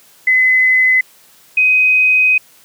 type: tone pair in turn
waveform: sine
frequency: 2028 / 2513 Hz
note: B6 / D#7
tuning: +45 / +17 cents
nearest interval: major third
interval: 372 cents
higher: second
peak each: -8 / -8 dBFS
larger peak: neither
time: 0.27-1.01 / 1.57-2.38 s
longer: second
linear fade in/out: 5 ms
effects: white hiss -47 dBFS RMS until 2.64 s + high-pass 100 Hz 12 dB/octave